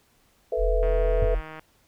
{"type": "chord", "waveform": "sine", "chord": "A suspended second", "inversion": "none", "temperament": "equal", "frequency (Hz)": [440, 493.9, 659.3], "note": ["A4", "B4", "E5"], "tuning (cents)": [0, 0, 0], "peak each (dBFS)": [-28, -26, -29], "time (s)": [0.52, 1.35], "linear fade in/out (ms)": 5}
{"type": "tone", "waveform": "sine", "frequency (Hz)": 42.22, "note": "E1", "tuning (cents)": 42, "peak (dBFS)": -21, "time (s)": [0.57, 1.42], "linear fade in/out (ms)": 50}
{"type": "click train", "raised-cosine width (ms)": 0.5, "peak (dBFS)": -25, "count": 121, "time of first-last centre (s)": [0.83, 1.594], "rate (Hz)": 157}
{"type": "tone with exponential decay", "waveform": "triangle", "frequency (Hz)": 92.5, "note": "F#2", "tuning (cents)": 0, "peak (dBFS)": -18, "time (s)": [1.22, 1.32], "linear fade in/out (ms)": 5, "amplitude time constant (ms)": 21}
{"effects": ["pink hiss -63 dBFS RMS until 1.87 s"]}